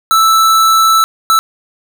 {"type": "tone bursts at uneven times", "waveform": "square", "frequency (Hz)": 1318.5, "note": "E6", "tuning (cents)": 0, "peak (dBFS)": -7, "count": 2, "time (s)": [[0.11, 1.04], [1.3, 1.39]], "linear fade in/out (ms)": 0, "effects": []}